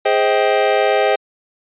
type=chord; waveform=square; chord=Ab major seventh; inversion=none; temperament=equal with one note detuned; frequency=415.3 / 523.3 / 633.9 / 784 Hz; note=Ab4 / C5 / Eb5 / G5; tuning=0 / 0 / +32 / 0 cents; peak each=-19 dBFS; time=0.05-1.16 s; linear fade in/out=10 ms; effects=resampled to 8000 Hz